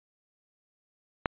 click, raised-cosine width 0.5 ms, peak -9 dBFS, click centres 1.258 s, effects resampled to 8000 Hz

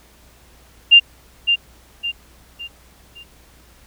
sine tone with echo, 2794 Hz, F7, in tune, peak -4 dBFS, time 0.91-1 s, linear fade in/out 20 ms, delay 560 ms, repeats 4, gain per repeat -8 dB, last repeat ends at 3.24 s, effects added 60 Hz sine -51 dBFS peak until 3.86 s + pink hiss -51 dBFS RMS until 3.86 s

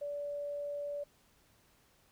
sine tone, 578 Hz, D5, 28 cents flat, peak -36 dBFS, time 0.01-1.04 s, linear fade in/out 10 ms, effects pink hiss -68 dBFS RMS until 2.11 s

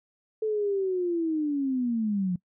sine linear sweep, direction down, 440 to 174.61 Hz, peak -24 dBFS, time 0.42-2.36 s, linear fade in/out 5 ms, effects noise-tail reverb RT60 0.1 s tail -23 dB re dry

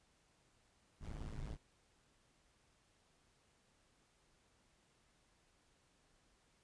brown noise with amplitude modulation, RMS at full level -42 dBFS, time 1-1.58 s, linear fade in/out 50 ms, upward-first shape sine, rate 108 Hz, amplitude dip 95%, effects pink hiss -74 dBFS RMS until 6.63 s + resampled to 22050 Hz

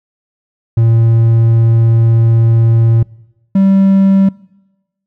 triangle tone pair in turn, 114.5 / 194.1 Hz, A#2 / G3, -31 / -17 cents, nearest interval major sixth, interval 914 cents, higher second, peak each -4 dBFS, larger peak neither, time 0.77-3.03 / 3.55-4.29 s, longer first, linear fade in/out 5 ms, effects noise-tail reverb RT60 1.0 s tail -23 dB re dry

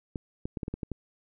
clicks, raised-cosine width 3 ms, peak -20 dBFS, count 8, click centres 0.158 / 0.455 / 0.572 / 0.632 / 0.681 / 0.74 / 0.832 / 0.917 s, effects none

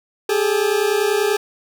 40% pulse tone pair together, 399.4 / 429.6 Hz, G4 / A4, +32 / -41 cents, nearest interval minor second, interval 127 cents, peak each -18 / -18 dBFS, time 0.29-1.37 s, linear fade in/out 5 ms, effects none

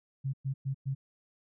sine tone bursts, 135.2 Hz, C#3, 43 cents flat, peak -29 dBFS, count 4, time 0.24-0.95 s, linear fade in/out 20 ms, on 95 ms, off 110 ms, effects none

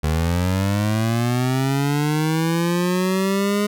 25% pulse linear sweep, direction up, 75.7 to 207.7 Hz, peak -14 dBFS, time 0.03-3.67 s, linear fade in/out 10 ms, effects none

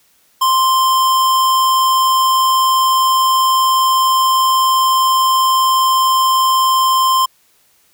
square tone, 1046.5 Hz, C6, in tune, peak -11 dBFS, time 0.41-7.26 s, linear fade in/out 10 ms, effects white hiss -55 dBFS RMS until 7.93 s

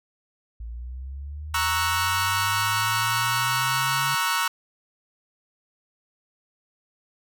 sine linear sweep, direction up, 55.2 to 140 Hz, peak -32 dBFS, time 0.6-4.15 s, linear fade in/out 5 ms
sawtooth chord, F# dominant seventh, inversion first, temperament equal, 932.3 / 1108.7 / 1318.5 / 1480 Hz, A#5 / C#6 / E6 / F#6, 0 / 0 / 0 / 0 cents, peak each -24 dBFS, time 1.54-4.48 s, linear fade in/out 5 ms
effects none

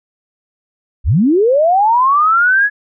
sine linear sweep, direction up, 41.2 to 1700 Hz, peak -8 dBFS, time 1.04-2.7 s, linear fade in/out 50 ms, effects none

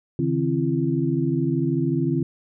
sine tone cluster, 139.1 / 159.2 / 264.4 / 337.8 Hz, C#3 / D#3 / C4 / E4, +6 / +40 / +18 / +42 cents, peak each -25 dBFS, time 0.19-2.23 s, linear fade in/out 2 ms, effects none

